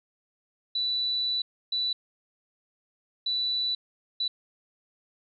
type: tone bursts at uneven times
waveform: sine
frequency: 3964 Hz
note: B7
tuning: 6 cents sharp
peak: -25 dBFS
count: 4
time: 0.75-1.42 / 1.72-1.93 / 3.26-3.75 / 4.2-4.28 s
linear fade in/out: 5 ms
effects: none